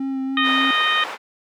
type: tone with vibrato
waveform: triangle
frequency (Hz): 267.3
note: C4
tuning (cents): +37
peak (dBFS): -20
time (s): 0-0.71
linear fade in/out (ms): 5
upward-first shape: sine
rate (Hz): 3.4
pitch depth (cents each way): 17
type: harmonic tone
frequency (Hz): 618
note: D#5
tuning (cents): -12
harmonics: 2 / 3 / 4 / 5 / 6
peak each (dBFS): -21 / -21 / -26 / -23 / -27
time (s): 0.37-1.04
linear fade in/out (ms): 2
type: band-pass noise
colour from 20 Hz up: white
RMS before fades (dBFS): -31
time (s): 0.42-1.18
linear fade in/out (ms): 50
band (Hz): 490 to 1700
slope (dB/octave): 12
effects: none